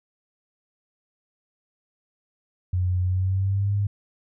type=tone with pitch glide; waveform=sine; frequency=90.8 to 101.33 Hz; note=F#2 to G#2; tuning=-32 to -42 cents; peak=-20 dBFS; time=2.73-3.87 s; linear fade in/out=5 ms; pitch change=+190 cents; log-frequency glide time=3.03-3.74 s; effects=none